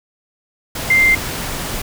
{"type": "tone in noise", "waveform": "sine", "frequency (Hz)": 2093, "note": "C7", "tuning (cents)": 0, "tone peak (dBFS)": -9, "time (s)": [0.9, 1.15], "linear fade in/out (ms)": 5, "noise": "pink", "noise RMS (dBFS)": -24, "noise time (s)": [0.75, 1.82], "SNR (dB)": 12, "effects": []}